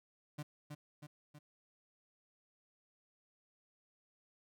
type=tone with echo; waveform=35% pulse; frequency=148.3 Hz; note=D3; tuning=17 cents sharp; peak=-39 dBFS; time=0.38-0.43 s; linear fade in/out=10 ms; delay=320 ms; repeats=3; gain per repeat=-4 dB; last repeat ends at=1.39 s; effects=none